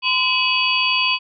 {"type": "tone cluster", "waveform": "sine", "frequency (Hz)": [1024, 2543, 2926, 3354, 4592], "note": ["C6", "D#7", "F#7", "G#7", "D8"], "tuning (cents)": [-38, 37, -20, 16, -40], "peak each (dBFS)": [-23, -19, -22, -25, -25], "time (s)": [0.02, 1.19], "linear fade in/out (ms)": 50, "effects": []}